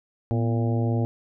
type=harmonic tone with a mistuned harmonic; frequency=114.9 Hz; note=A#2; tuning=25 cents flat; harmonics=1 / 2 / 3 / 4 / 5 / 6 / 7; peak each=-22 / -28 / -32 / -34 / -36 / -38 / -39 dBFS; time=0.31-1.05 s; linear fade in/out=0 ms; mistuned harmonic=2; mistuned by=+85 cents; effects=none